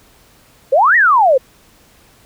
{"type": "exponential two-way sweep", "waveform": "sine", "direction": "up then down", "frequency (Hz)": [493.9, 1975.5, 493.9], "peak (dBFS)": -7, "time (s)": [0.72, 1.38], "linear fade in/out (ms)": 10, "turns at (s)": 0.96, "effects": ["pink hiss -49 dBFS RMS until 2.25 s"]}